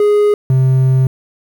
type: tone pair in turn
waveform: triangle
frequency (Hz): 415.3 / 130.81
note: G#4 / C3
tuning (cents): 0 / 0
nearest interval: octave + minor sixth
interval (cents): 2000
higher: first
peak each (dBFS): -6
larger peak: neither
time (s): 0-0.34 / 0.5-1.07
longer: second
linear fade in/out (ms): 2
effects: 7-bit